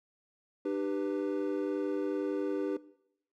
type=chord; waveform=triangle; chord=G major; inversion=second; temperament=equal with one note detuned; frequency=300.9 / 392 / 493.9 Hz; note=D4 / G4 / B4; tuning=+42 / 0 / 0 cents; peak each=-31 / -32 / -34 dBFS; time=0.65-2.77 s; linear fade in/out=5 ms; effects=noise-tail reverb RT60 0.8 s tail -20 dB re dry + tanh soft clip ceiling -19 dBFS